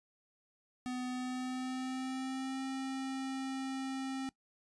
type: tone with pitch glide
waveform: square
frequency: 251.1 to 266 Hz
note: B3 to C4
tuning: +29 to +29 cents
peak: -37 dBFS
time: 0.86-4.29 s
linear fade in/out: 0 ms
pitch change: +100 cents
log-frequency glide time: 1.07-2.63 s
effects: noise-tail reverb RT60 0.1 s tail -21 dB re dry + resampled to 22050 Hz